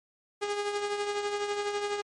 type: tone with tremolo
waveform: sawtooth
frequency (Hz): 410.1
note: G#4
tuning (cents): -22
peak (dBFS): -23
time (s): 0.41-2.02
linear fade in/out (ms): 20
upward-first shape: triangle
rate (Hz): 12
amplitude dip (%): 55
effects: low-pass 8000 Hz 12 dB/octave + MP3 48 kbps